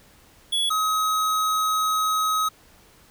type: tone pair in turn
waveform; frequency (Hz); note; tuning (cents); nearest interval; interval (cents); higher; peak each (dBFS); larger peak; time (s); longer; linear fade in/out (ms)
square; 3380 / 1269.7; G#7 / D#6; +30 / +35; octave + perfect fourth; 1695; first; -21; neither; 0.52-0.7 / 0.7-2.49; second; 10
effects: pink hiss -54 dBFS RMS until 3.1 s